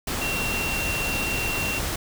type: tone in noise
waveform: sine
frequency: 2737 Hz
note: F7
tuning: 36 cents flat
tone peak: -27 dBFS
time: 0.21-1.79 s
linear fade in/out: 5 ms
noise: pink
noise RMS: -28 dBFS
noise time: 0.07-1.96 s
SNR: -2 dB
effects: none